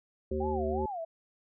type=harmonic tone; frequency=76 Hz; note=D#2; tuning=40 cents flat; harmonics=1 / 3 / 5 / 7; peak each=-35 / -37 / -32 / -38 dBFS; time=0.31-0.86 s; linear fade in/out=5 ms
type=tone with vibrato; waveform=sine; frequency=755 Hz; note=F#5; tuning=35 cents sharp; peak=-34 dBFS; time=0.4-1.05 s; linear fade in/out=10 ms; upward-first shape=sine; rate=2.8 Hz; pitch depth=250 cents each way
effects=none